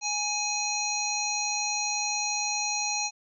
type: harmonic tone with a mistuned harmonic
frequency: 830.6 Hz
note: G#5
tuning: in tune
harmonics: 1 / 3 / 5 / 7 / 8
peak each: -33 / -33 / -33 / -33 / -33 dBFS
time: 0.01-3.11 s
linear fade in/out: 50 ms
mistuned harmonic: 3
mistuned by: +18 cents
effects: none